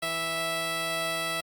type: tone pair together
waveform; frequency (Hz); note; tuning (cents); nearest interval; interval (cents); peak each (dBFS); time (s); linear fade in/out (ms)
10% pulse; 164.04 / 658; E3 / E5; -8 / -3; 2 octaves; 2405; -30 / -20; 0.02-1.41; 10
effects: Opus 48 kbps